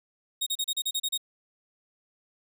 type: tone bursts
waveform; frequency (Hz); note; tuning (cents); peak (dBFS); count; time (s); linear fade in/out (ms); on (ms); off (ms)
sawtooth; 3746; A#7; +8; -23; 9; 0.41-1.177; 10; 55; 34
effects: none